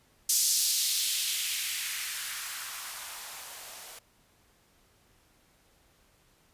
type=noise with band-pass filter sweep; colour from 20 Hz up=violet; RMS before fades=-32 dBFS; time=0.29-3.99 s; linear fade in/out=5 ms; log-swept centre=5800 to 510 Hz; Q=1.6; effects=pink hiss -65 dBFS RMS until 6.53 s + resampled to 32000 Hz